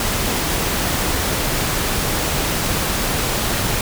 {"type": "noise", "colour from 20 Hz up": "pink", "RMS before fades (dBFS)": -20, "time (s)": [0, 3.81], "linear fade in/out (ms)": 2, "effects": []}